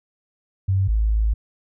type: tone pair in turn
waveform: sine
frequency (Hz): 96 / 53.88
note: G2 / A1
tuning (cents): -36 / -36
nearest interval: minor seventh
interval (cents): 1000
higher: first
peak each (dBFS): -16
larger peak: neither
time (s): 0.68-0.88 / 0.88-1.34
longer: second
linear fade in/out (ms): 10
effects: none